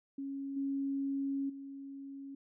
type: tone with level steps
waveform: sine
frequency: 275.3 Hz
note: C#4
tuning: 12 cents flat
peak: -37 / -32 / -43 dBFS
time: 0.18-2.35 s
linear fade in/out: 5 ms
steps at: 0.56 / 1.49 s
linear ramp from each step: 10 ms
effects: none